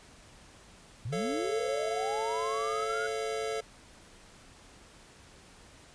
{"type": "linear sweep", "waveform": "sine", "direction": "up", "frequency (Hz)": [100.5, 1455], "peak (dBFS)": -33, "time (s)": [1.05, 3.07], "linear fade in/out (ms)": 5}
{"type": "chord", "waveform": "square", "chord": "A augmented", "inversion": "none", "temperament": "just", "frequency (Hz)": [440, 550, 687.5], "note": ["A4", "C#5", "E#5"], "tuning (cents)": [0, -14, -27], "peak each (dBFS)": [-34, -40, -39], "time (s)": [1.12, 3.61], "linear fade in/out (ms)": 10}
{"effects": ["pink hiss -55 dBFS RMS until 5.94 s", "resampled to 22050 Hz"]}